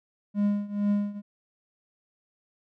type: tone with tremolo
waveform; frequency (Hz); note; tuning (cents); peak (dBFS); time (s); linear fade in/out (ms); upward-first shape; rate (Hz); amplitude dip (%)
triangle; 204.6; G#3; -26; -18; 0.34-1.22; 50; triangle; 2.2; 90
effects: none